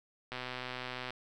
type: click train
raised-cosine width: 0.3 ms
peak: -23 dBFS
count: 100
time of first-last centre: 0.32-1.106 s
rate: 126 Hz
effects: none